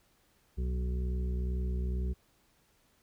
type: harmonic tone with a mistuned harmonic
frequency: 62.2 Hz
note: B1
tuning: 13 cents sharp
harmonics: 1 / 2 / 3 / 4 / 6 / 7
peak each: -30 / -43 / -41 / -54 / -46 / -53 dBFS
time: 0.57-2.14 s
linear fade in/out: 20 ms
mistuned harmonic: 1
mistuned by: +64 cents
effects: pink hiss -69 dBFS RMS until 3.02 s